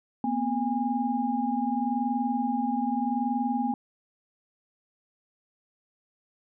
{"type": "tone cluster", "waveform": "sine", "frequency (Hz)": [234.6, 255.4, 817], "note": ["A#3", "C4", "G#5"], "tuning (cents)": [11, -42, -29], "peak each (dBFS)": [-29, -29, -29], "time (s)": [0.24, 3.74], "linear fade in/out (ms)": 2, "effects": []}